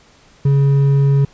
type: tone with hard clipping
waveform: triangle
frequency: 139.2 Hz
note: C#3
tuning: 8 cents sharp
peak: -11 dBFS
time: 0.45-1.25 s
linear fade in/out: 5 ms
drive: 8 dB
effects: pink hiss -49 dBFS RMS until 1.33 s + resampled to 16000 Hz